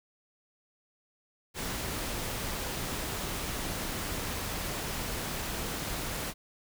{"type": "noise", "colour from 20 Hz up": "pink", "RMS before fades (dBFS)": -35, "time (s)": [1.54, 6.34], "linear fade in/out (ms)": 50, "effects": []}